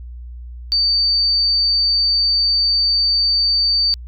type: tone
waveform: sine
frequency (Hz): 4596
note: D8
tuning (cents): -38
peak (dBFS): -13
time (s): 0.72-3.94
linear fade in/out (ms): 0
effects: added 60 Hz sine -30 dBFS peak until 4.07 s